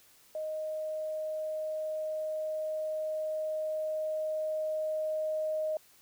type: tone with level ramp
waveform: sine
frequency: 622.3 Hz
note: D#5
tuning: in tune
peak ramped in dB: -33 to -29 dBFS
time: 0.35-5.77 s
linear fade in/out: 2 ms
effects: white hiss -61 dBFS RMS until 6.01 s